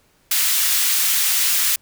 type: high-pass noise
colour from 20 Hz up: white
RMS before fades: -18 dBFS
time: 0.31-1.76 s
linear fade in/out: 5 ms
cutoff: 1700 Hz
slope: 12 dB/octave
effects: pink hiss -59 dBFS RMS until 1.81 s